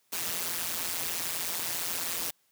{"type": "noise with amplitude modulation", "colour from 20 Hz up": "white", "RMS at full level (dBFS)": -29, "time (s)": [0.12, 2.31], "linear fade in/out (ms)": 10, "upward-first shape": "sine", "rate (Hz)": 171, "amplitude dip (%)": 90, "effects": ["white hiss -70 dBFS RMS until 2.51 s", "high-pass 80 Hz 12 dB/octave"]}